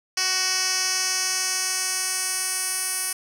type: tone with band-pass filter sweep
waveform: 10% pulse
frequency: 373.1 Hz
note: F#4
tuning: 14 cents sharp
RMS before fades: -25 dBFS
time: 0.17-3.13 s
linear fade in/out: 5 ms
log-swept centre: 5200 to 10000 Hz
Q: 1.8
effects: none